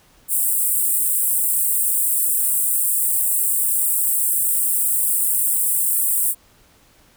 pink high-pass noise, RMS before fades -19 dBFS, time 0.28-6.35 s, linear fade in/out 50 ms, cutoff 8000 Hz, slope 96 dB/octave, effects pink hiss -54 dBFS RMS until 7.16 s

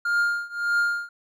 triangle tone with tremolo, 1408 Hz, F6, 14 cents sharp, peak -16 dBFS, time 0.05-1.09 s, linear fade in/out 5 ms, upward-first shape triangle, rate 1.7 Hz, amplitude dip 95%, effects none

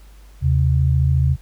sine tone pair together, 79.26 / 133.3 Hz, D#2 / C3, +33 / +33 cents, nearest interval major sixth, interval 900 cents, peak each -16 dBFS, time 0.41-1.37 s, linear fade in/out 50 ms, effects added 50 Hz sine -41 dBFS peak until 1.41 s + pink hiss -54 dBFS RMS until 1.41 s

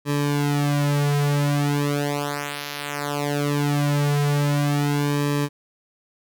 sawtooth tone with flanger, 144.6 Hz, D3, 27 cents flat, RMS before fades -22 dBFS, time 0.05-5.49 s, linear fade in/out 50 ms, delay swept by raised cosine 1.4 to 6.8 ms, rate 0.19 Hz, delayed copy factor -1, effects none

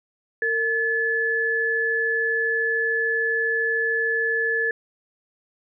sine tone pair together, 456.5 / 1723.5 Hz, A#4 / A6, -36 / -36 cents, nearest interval octave + major seventh, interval 2300 cents, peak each -26 / -21 dBFS, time 0.42-4.71 s, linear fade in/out 2 ms, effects none

